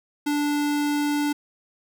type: tone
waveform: square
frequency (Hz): 292.6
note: D4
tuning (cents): -6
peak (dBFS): -22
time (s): 0.26-1.33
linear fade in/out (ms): 10
effects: none